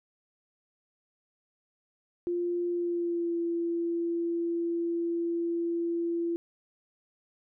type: tone with pitch glide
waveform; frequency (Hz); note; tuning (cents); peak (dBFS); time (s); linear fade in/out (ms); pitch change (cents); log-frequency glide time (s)
sine; 349.2 to 339.1; F4 to E4; 0 to +49; -27; 2.27-6.36; 0; -51; 2.69-3.37
effects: none